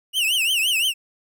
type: tone with vibrato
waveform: 45% pulse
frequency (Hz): 2831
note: F7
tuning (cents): +23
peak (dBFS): -18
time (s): 0.13-0.94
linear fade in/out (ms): 50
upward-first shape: triangle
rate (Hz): 5.8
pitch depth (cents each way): 210
effects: none